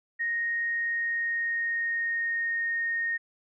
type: tone with pitch glide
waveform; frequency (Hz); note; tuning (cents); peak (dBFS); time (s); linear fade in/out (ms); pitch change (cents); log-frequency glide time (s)
sine; 1864.7 to 1850.8; A#6 to A#6; 0 to -13; -26; 0.19-3.18; 20; -13; 0.61-2.69
effects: none